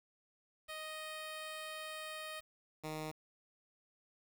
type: tone pair in turn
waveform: 10% pulse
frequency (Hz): 623 / 155.41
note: D#5 / D#3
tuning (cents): +2 / -2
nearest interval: 2 octaves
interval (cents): 2404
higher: first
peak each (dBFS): -35 / -32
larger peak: second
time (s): 0.68-2.41 / 2.83-3.12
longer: first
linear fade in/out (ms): 20
effects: 10-bit